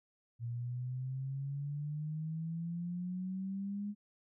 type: exponential sweep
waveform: sine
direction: up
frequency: 116.6 to 207.7 Hz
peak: -36 dBFS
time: 0.39-3.95 s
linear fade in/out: 50 ms
effects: none